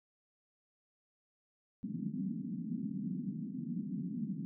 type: band-pass noise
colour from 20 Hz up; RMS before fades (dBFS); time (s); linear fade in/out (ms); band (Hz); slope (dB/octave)
white; -39; 1.83-4.45; 0; 160 to 250; 48
effects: none